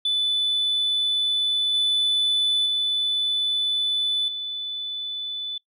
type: tone with level steps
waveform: sine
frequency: 3492 Hz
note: A7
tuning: 14 cents flat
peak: -18 / -16 / -19 / -27 dBFS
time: 0.05-5.58 s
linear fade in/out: 5 ms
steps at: 1.74 / 2.66 / 4.28 s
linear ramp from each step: 2 ms
effects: noise-tail reverb RT60 0.1 s tail -20 dB re dry + tanh soft clip ceiling -17 dBFS